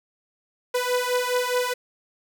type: beating tone pair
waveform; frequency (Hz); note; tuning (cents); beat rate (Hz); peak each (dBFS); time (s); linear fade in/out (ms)
sawtooth; 493.9 / 498.7; B4 / B4; 0 / +17; 4.8; -21; 0.74-1.74; 10
effects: none